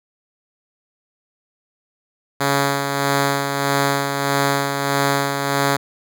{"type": "tone with tremolo", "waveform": "5% pulse", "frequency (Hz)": 140, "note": "C#3", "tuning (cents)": 18, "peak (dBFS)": -4, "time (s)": [2.4, 5.77], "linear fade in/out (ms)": 10, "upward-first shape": "sine", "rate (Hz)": 1.6, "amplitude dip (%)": 45, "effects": []}